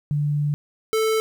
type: tone pair in turn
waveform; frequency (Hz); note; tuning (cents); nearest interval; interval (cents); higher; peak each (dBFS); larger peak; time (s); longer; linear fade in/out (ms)
sine / square; 146.83 / 440; D3 / A4; 0 / 0; octave + perfect fifth; 1900; second; -19; neither; 0.11-0.54 / 0.93-1.2; first; 0
effects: 10-bit